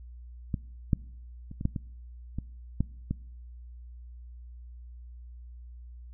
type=clicks; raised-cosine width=5 ms; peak=-16 / -10 / -28 / -22 / -13 / -19 / -20 / -13 / -16 dBFS; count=9; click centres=0.542 / 0.932 / 1.514 / 1.611 / 1.654 / 1.762 / 2.386 / 2.806 / 3.11 s; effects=noise-tail reverb RT60 0.8 s tail -24 dB re dry + added 60 Hz sine -43 dBFS peak until 6.13 s